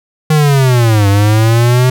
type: linear two-way sweep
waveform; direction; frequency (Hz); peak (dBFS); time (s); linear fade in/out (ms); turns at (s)
square; down then up; 157 to 98.5 to 128.7; -7; 0.3-1.9; 5; 1.08
effects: none